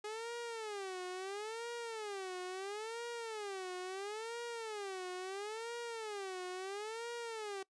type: tone with vibrato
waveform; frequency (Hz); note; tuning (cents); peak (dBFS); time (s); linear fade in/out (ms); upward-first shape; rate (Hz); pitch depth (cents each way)
sawtooth; 415.3; G#4; 0; -37; 0.04-7.63; 5; sine; 0.74; 230
effects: noise-tail reverb RT60 0.1 s tail -22 dB re dry + resampled to 22050 Hz